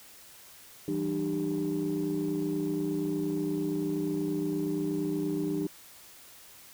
sine tone cluster, 165 / 193.5 / 301.7 / 394.3 Hz, E3 / G3 / D4 / G4, +2 / -22 / +47 / +10 cents, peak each -35 / -37 / -29 / -33 dBFS, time 0.88-5.67 s, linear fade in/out 2 ms, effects tanh soft clip ceiling -22 dBFS + white hiss -52 dBFS RMS until 6.73 s

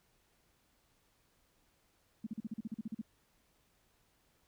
sine tone bursts, 219.5 Hz, A3, 4 cents flat, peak -36 dBFS, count 12, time 2.24-3.015 s, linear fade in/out 5 ms, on 27 ms, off 41 ms, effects pink hiss -73 dBFS RMS until 4.47 s

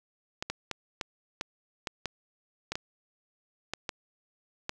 clicks, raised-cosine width 0.2 ms, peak -15 dBFS, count 12, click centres 0.425 / 0.5 / 0.713 / 1.012 / 1.411 / 1.872 / 2.057 / 2.72 / 2.755 / 3.736 / 3.892 / 4.694 s, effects none

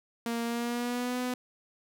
sawtooth tone with pitch glide, 233.1 to 249.8 Hz, A#3 to B3, 0 to +20 cents, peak -26 dBFS, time 0.26-1.34 s, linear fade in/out 2 ms, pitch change +120 cents, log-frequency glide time 0.44-1.19 s, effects none

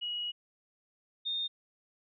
sine tone pair in turn, 2905 / 3660 Hz, F#7 / A#7, -32 / -32 cents, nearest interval major third, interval 400 cents, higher second, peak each -33 / -31 dBFS, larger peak second, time 0.01-0.32 / 1.25-1.48 s, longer first, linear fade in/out 20 ms, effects none

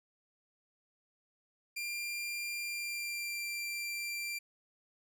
sawtooth tone with pitch glide, 2388 to 2363 Hz, D7 to D7, +28 to +10 cents, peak -33 dBFS, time 1.76-4.39 s, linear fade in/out 10 ms, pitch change -18 cents, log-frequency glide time 2.6-3.47 s, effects none

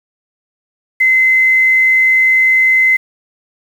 sine tone with quantisation, 2055 Hz, C7, 32 cents flat, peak -7 dBFS, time 1-2.97 s, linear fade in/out 10 ms, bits 6, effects none

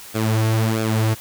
sawtooth tone with flanger, 110.6 Hz, A2, 9 cents sharp, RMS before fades -19 dBFS, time 0.14-1.15 s, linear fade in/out 20 ms, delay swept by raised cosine 1 to 5.1 ms, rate 1.5 Hz, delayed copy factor -0.7, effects white hiss -39 dBFS RMS until 1.2 s

